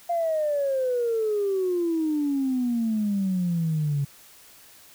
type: exponential sweep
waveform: sine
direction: down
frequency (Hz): 698.5 to 138.59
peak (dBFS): -21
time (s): 0.09-4.05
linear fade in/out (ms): 10
effects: tanh soft clip ceiling -17 dBFS + white hiss -51 dBFS RMS until 4.94 s